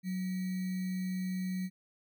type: tone with sample-and-hold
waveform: sine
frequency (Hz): 185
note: F#3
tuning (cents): 0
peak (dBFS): -32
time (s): 0.03-1.7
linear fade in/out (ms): 50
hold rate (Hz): 2100
effects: none